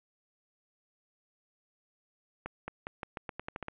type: accelerating click train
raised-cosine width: 0.5 ms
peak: -22 dBFS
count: 11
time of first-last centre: 2.46-3.684 s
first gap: 220 ms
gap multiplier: 0.86
effects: resampled to 8000 Hz + 8-bit